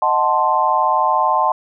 sine chord, D# diminished seventh, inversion none, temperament equal, 622.3 / 740 / 880 / 1046.5 Hz, D#5 / F#5 / A5 / C6, 0 / 0 / 0 / 0 cents, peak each -22 / -20 / -17 / -17 dBFS, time 0.02-1.52 s, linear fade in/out 2 ms, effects none

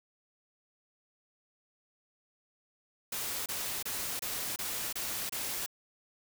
white noise bursts, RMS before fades -36 dBFS, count 7, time 3.12-5.662 s, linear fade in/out 5 ms, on 340 ms, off 27 ms, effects none

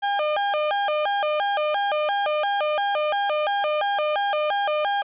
35% pulse tone with vibrato, 698.5 Hz, F5, in tune, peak -19 dBFS, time 0.02-5.03 s, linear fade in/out 20 ms, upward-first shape square, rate 2.9 Hz, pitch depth 250 cents each way, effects resampled to 8000 Hz + 10-bit

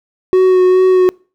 triangle tone with vibrato, 370 Hz, F#4, in tune, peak -4 dBFS, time 0.33-1.09 s, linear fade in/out 0 ms, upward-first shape sine, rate 2.4 Hz, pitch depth 16 cents each way, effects noise-tail reverb RT60 0.4 s tail -26 dB re dry

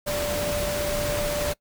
sine tone in noise, 587.3 Hz, D5, in tune, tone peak -26 dBFS, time 0.06-1.54 s, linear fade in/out 20 ms, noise pink, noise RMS -29 dBFS, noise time 0.06-1.54 s, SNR 0 dB, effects noise-tail reverb RT60 0.1 s tail -22 dB re dry

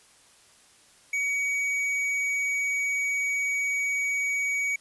triangle tone with tanh clipping, 2258 Hz, C#7, 31 cents sharp, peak -26 dBFS, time 1.13-4.76 s, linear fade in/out 5 ms, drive 12 dB, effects white hiss -57 dBFS RMS until 4.8 s + resampled to 24000 Hz

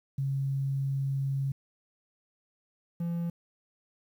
sine / triangle tone pair in turn, 136.7 / 170.37 Hz, C#3 / F3, -24 / -43 cents, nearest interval major third, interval 381 cents, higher second, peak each -27 dBFS, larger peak neither, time 0.18-1.52 / 3-3.3 s, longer first, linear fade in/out 5 ms, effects 10-bit

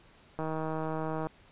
click train, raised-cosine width 1 ms, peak -21 dBFS, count 140, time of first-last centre 0.39-1.27 s, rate 158 Hz, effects pink hiss -59 dBFS RMS until 1.51 s + resampled to 8000 Hz

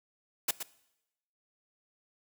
white noise with echo, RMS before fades -28 dBFS, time 0.48-0.51 s, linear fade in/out 5 ms, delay 120 ms, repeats 1, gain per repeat -9 dB, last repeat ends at 0.63 s, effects noise-tail reverb RT60 0.9 s tail -20 dB re dry

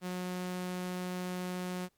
sawtooth tone, 181.4 Hz, F#3, 34 cents flat, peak -31 dBFS, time 0.01-1.89 s, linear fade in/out 50 ms, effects pink hiss -75 dBFS RMS until 1.97 s + MP3 96 kbps

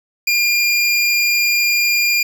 square tone pair together, 2404 / 4830 Hz, D7 / D8, +40 / +48 cents, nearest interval octave, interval 1208 cents, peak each -15 / -20 dBFS, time 0.27-2.23 s, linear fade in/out 5 ms, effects none

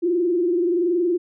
sine tone with frequency modulation, 349.2 Hz, F4, in tune, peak -17 dBFS, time 0.02-1.18 s, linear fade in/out 20 ms, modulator 21.2 Hz, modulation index 0.83, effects none

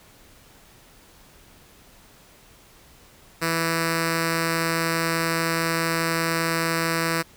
5% pulse tone with notch filter, 164.81 Hz, E3, in tune, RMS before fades -24 dBFS, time 3.41-7.23 s, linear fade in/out 20 ms, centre 780 Hz, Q 2, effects pink hiss -52 dBFS RMS until 7.36 s

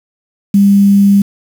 sine tone with quantisation, 199.7 Hz, G3, 32 cents sharp, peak -4 dBFS, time 0.54-1.22 s, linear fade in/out 5 ms, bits 5, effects none

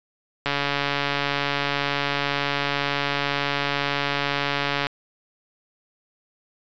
click train, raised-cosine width 0.3 ms, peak -7 dBFS, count 627, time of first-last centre 0.46-4.868 s, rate 142 Hz, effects resampled to 16000 Hz

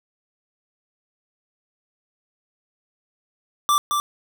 square tone with echo, 1173 Hz, D6, 2 cents flat, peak -16 dBFS, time 3.69-3.78 s, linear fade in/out 0 ms, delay 220 ms, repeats 1, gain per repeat -4 dB, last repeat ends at 4 s, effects none

